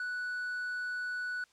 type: tone with quantisation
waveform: triangle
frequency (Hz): 1480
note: F#6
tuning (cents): 0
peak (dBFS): -32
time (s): 0-1.44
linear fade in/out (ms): 2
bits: 10
effects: white hiss -67 dBFS RMS until 1.52 s + low-pass 7000 Hz 12 dB/octave